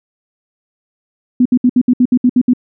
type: tone bursts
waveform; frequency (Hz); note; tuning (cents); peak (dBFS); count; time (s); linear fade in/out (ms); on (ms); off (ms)
sine; 248.6; B3; +12; -6; 10; 1.4-2.535; 5; 55; 65
effects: none